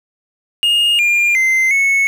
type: tone with pitch steps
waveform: triangle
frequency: 2844 / 2403 / 2075 / 2202 Hz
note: F7 / D7 / C7 / C#7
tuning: +31 / +39 / -15 / -12 cents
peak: -9 dBFS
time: 0.63-2.07 s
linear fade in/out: 0 ms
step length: 360 ms
effects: 7-bit